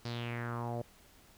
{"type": "tone with low-pass filter sweep", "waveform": "sawtooth", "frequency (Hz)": 118.8, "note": "A#2", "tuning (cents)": 33, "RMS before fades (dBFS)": -38, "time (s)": [0.05, 0.82], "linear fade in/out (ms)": 5, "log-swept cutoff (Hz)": [4900, 570], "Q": 4.1, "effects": ["pink hiss -61 dBFS RMS until 1.37 s"]}